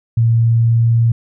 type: tone with pitch glide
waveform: sine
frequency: 115.2 to 115.93 Hz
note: A#2 to A#2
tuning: -20 to -9 cents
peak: -9 dBFS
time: 0.17-1.12 s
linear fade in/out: 5 ms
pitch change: +11 cents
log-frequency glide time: 0.31-0.93 s
effects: none